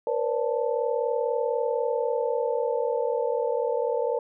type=tone cluster; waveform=sine; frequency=472.8 / 513 / 577 / 881 Hz; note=A#4 / C5 / D5 / A5; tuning=+24 / -34 / -31 / +2 cents; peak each=-26 / -29 / -30 / -33 dBFS; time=0.07-4.19 s; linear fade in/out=2 ms; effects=none